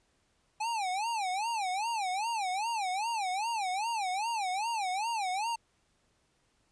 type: tone with vibrato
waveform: square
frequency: 827 Hz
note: G#5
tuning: 8 cents flat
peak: -31 dBFS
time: 0.6-5.56 s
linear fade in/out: 10 ms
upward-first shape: sine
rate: 2.5 Hz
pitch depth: 220 cents each way
effects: pink hiss -72 dBFS RMS until 6.71 s + resampled to 22050 Hz